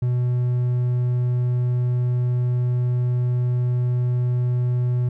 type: tone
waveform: triangle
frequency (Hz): 123.47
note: B2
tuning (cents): 0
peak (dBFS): -16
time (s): 0.02-5.09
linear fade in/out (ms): 5
effects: none